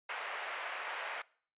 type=band-pass noise; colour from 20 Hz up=white; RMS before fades=-41 dBFS; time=0.09-1.22 s; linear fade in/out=5 ms; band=560 to 2400 Hz; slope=24 dB/octave; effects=noise-tail reverb RT60 0.5 s tail -22 dB re dry + resampled to 8000 Hz